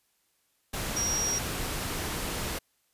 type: tone in noise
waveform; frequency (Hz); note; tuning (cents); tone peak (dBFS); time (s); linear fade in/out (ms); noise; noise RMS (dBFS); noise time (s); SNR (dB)
sine; 5680; F8; +28; -27; 0.96-1.39; 10; pink; -33; 0.73-2.59; +3
effects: white hiss -72 dBFS RMS until 2.93 s + resampled to 32000 Hz